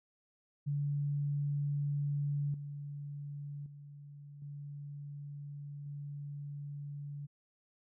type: tone with level steps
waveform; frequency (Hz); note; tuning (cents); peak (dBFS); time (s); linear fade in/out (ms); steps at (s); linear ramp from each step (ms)
sine; 143.9; D3; -35; -31 / -40 / -48 / -42 / -40; 0.66-7.27; 20; 2.54 / 3.66 / 4.42 / 5.86; 2
effects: none